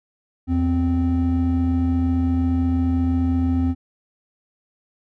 triangle tone pair together, 82 / 260.3 Hz, E2 / C4, -9 / -9 cents, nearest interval octave + minor sixth, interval 2000 cents, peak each -18 / -17 dBFS, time 0.47-3.75 s, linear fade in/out 50 ms, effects tanh soft clip ceiling -7 dBFS

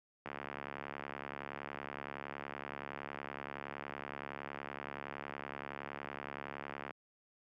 click train, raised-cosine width 0.5 ms, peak -26 dBFS, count 471, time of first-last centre 0.26-6.908 s, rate 70.7 Hz, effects high-pass 150 Hz 12 dB/octave

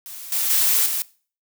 blue noise with level steps, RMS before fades -36 / -22 / -18 / -24 dBFS, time 0.06-1.02 s, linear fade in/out 0 ms, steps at 0.32 / 0.5 / 0.86 s, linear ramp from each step 2 ms, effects noise-tail reverb RT60 0.4 s tail -20 dB re dry

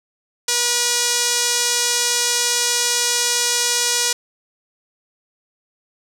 sawtooth tone with band-pass filter, 482.4 Hz, B4, 41 cents flat, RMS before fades -19 dBFS, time 0.48-4.13 s, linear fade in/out 5 ms, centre 6400 Hz, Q 1.5, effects none

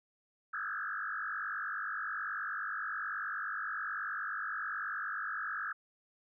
sine tone with frequency modulation, 1480 Hz, F#6, in tune, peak -35 dBFS, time 0.53-5.73 s, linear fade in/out 10 ms, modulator 49.4 Hz, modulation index 4.5, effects none

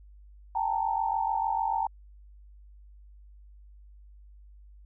sine tone cluster, 788 / 874 / 921 Hz, G5 / A5 / A#5, +9 / -12 / -21 cents, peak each -30 dBFS, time 0.55-1.87 s, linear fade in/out 5 ms, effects added 50 Hz sine -49 dBFS peak until 4.85 s

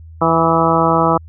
harmonic tone with a mistuned harmonic, 164.81 Hz, E3, in tune, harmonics 1 / 2 / 3 / 4 / 5 / 6 / 7 / 8, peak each -19 / -19 / -19 / -19 / -19 / -19 / -19 / -19 dBFS, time 0.21-1.18 s, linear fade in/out 10 ms, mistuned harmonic 8, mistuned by -33 cents, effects added 81 Hz sine -34 dBFS peak until 1.28 s

